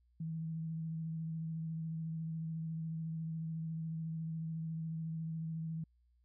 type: tone with vibrato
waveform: sine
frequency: 161.3 Hz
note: E3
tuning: 37 cents flat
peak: -37 dBFS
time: 0.2-5.84 s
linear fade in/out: 5 ms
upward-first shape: sine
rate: 14 Hz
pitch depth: 19 cents each way
effects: added 60 Hz sine -68 dBFS peak until 6.24 s